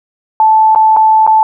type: tone with dropouts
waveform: sine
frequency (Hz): 875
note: A5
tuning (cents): -10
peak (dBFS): -4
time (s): 0.4-1.43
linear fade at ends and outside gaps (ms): 1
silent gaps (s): 0.749-0.759 / 0.964-0.969 / 1.266-1.275
effects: none